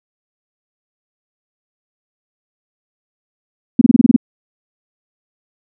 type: tone bursts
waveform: sine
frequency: 243.4 Hz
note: B3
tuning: 25 cents flat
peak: -3 dBFS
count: 8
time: 3.79-4.163 s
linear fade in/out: 5 ms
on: 23 ms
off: 27 ms
effects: none